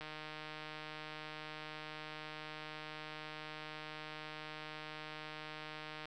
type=click train; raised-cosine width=0.3 ms; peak=-30 dBFS; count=932; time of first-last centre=0.01-6.055 s; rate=154 Hz; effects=none